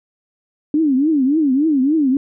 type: tone with vibrato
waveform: sine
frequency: 287.4 Hz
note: D4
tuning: 37 cents flat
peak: -12 dBFS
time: 0.74-2.17 s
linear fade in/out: 2 ms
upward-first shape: triangle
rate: 3.5 Hz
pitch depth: 240 cents each way
effects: none